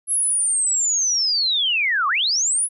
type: linear two-way sweep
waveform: sine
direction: down then up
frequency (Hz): 11000 to 1075 to 10620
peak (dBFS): -17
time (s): 0.07-2.69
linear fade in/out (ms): 50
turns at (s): 2.08
effects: none